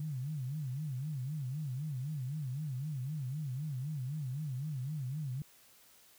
sine tone with vibrato, 140 Hz, C#3, 18 cents sharp, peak -35 dBFS, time 0-5.42 s, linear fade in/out 2 ms, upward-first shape sine, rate 3.9 Hz, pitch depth 200 cents each way, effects white hiss -62 dBFS RMS until 6.18 s

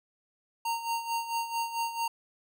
square tone with tremolo, 924 Hz, A#5, 16 cents flat, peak -28 dBFS, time 0.65-2.08 s, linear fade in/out 5 ms, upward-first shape sine, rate 4.5 Hz, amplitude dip 70%, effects none

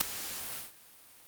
white noise with ADSR envelope, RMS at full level -22 dBFS, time 0-0.73 s, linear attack 11 ms, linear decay 4 ms, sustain -17 dB, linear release 170 ms, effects white hiss -56 dBFS RMS until 1.27 s + Opus 48 kbps

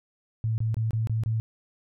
sine tone bursts, 111.6 Hz, A2, 25 cents sharp, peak -23 dBFS, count 6, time 0.44-1.4 s, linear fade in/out 0 ms, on 140 ms, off 24 ms, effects none

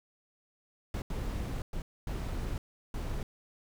brown noise bursts at uneven times, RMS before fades -35 dBFS, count 5, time 0.94-1.02 / 1.1-1.62 / 1.73-1.82 / 2.07-2.58 / 2.94-3.23 s, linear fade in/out 2 ms, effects none

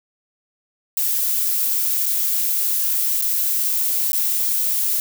violet noise with dropouts, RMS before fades -20 dBFS, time 0.97-5 s, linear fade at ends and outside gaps 1 ms, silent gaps 2.058-2.062 / 3.215-3.222 / 4.12-4.131 s, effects none

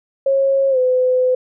sine tone with pitch glide, 544 to 507.6 Hz, C#5 to B4, -33 to +47 cents, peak -12 dBFS, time 0.26-1.35 s, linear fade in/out 5 ms, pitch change -120 cents, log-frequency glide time 0.7-0.78 s, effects none

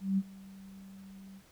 sine tone with ADSR envelope, 193.6 Hz, G3, 21 cents flat, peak -24 dBFS, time 0-1.43 s, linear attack 180 ms, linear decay 43 ms, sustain -23 dB, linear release 65 ms, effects pink hiss -62 dBFS RMS until 1.51 s

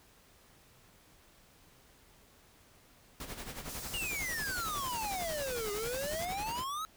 pink noise with tremolo, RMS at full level -41 dBFS, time 3.2-6.64 s, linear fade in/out 2 ms, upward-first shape sine, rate 11 Hz, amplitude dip 65%
pink high-pass noise, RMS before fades -45 dBFS, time 3.69-6.25 s, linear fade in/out 0 ms, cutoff 4700 Hz, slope 24 dB/octave
square exponential two-way sweep, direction down then up, 2904 to 402.9 to 1314 Hz, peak -36 dBFS, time 3.94-6.85 s, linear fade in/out 0 ms, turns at 5.72 s
effects pink hiss -62 dBFS RMS until 6.96 s

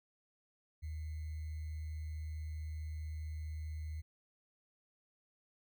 sine tone with sample-and-hold, 77.7 Hz, D#2, 2 cents flat, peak -39 dBFS, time 0.82-4.02 s, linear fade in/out 20 ms, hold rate 2100 Hz, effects none

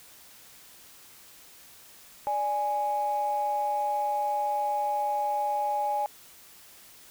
sine tone pair together, 587.3 / 829.9 Hz, D5 / G#5, 0 / -1 cents, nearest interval tritone, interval 599 cents, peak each -32 / -25 dBFS, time 2.27-6.06 s, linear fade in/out 0 ms, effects tanh soft clip ceiling -19 dBFS + white hiss -52 dBFS RMS until 7.1 s

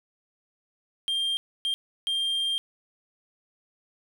triangle tone bursts at uneven times, 3192 Hz, G7, 31 cents sharp, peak -23 dBFS, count 3, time 1.08-1.37 / 1.65-1.74 / 2.07-2.58 s, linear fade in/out 0 ms, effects none

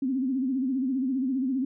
sine tone with vibrato, 261.6 Hz, C4, in tune, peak -24 dBFS, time 0.02-1.65 s, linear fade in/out 5 ms, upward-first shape sine, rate 15 Hz, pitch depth 100 cents each way, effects none

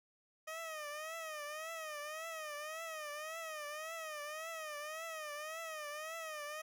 15% pulse tone with vibrato, 622.3 Hz, D#5, in tune, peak -36 dBFS, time 0.47-6.62 s, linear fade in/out 10 ms, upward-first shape triangle, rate 1.8 Hz, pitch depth 120 cents each way, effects none

